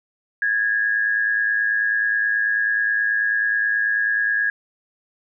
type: tone pair together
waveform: sine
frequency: 1650.7 / 1760 Hz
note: G#6 / A6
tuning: -11 / 0 cents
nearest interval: minor second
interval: 111 cents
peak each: -18 / -26 dBFS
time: 0.42-4.5 s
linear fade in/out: 2 ms
effects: none